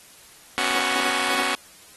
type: chord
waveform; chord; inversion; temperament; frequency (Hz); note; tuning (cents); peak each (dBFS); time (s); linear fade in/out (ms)
5% pulse; B suspended second; none; just; 246.9 / 277.8 / 370.4; B3 / C#4 / F#4; 0 / +4 / +2; -18 / -16 / -16; 0.58-1.55; 0
effects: white hiss -49 dBFS RMS until 1.96 s + AAC 32 kbps